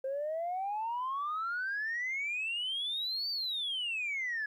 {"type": "exponential two-way sweep", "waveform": "sine", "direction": "up then down", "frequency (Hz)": [523.3, 4646, 1679], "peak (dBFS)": -31, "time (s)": [0.04, 4.46], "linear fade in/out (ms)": 5, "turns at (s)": 3.3, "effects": ["tanh soft clip ceiling -29 dBFS", "12-bit"]}